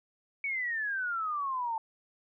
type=exponential sweep; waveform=sine; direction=down; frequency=2264 to 880 Hz; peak=-30 dBFS; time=0.44-1.78 s; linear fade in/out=2 ms; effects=none